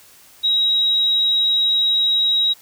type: tone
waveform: sine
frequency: 3828 Hz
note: A#7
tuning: 45 cents sharp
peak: -14 dBFS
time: 0.43-2.54 s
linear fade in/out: 20 ms
effects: white hiss -48 dBFS RMS until 2.61 s